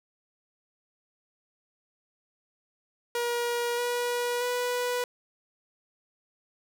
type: tone with pitch steps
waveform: sawtooth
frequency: 477.4 / 484.3 / 491.4 Hz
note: A#4 / B4 / B4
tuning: +41 / -34 / -9 cents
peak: -23 dBFS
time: 3.15-5.04 s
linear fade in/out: 2 ms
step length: 630 ms
effects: none